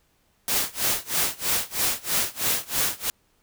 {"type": "noise with tremolo", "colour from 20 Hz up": "white", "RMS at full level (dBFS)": -22, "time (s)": [0.48, 3.1], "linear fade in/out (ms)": 0, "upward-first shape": "sine", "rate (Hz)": 3.1, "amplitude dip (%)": 95, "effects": ["pink hiss -66 dBFS RMS until 3.42 s"]}